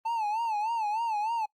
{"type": "tone with vibrato", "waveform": "triangle", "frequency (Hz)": 880, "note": "A5", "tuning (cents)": 0, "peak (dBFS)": -25, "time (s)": [0.05, 1.46], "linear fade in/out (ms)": 10, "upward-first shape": "sine", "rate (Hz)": 3.3, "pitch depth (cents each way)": 110, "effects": ["noise-tail reverb RT60 0.1 s tail -25 dB re dry", "Opus 32 kbps"]}